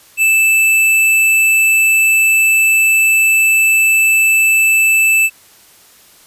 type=tone; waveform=square; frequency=2637 Hz; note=E7; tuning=in tune; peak=-9 dBFS; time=0.17-5.3 s; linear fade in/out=50 ms; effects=white hiss -45 dBFS RMS until 6.26 s + resampled to 32000 Hz